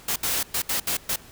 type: noise bursts at uneven times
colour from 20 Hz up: white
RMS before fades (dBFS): -25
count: 6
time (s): 0.08-0.16 / 0.23-0.43 / 0.54-0.62 / 0.69-0.8 / 0.87-0.97 / 1.09-1.16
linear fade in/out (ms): 5
effects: pink hiss -48 dBFS RMS until 1.31 s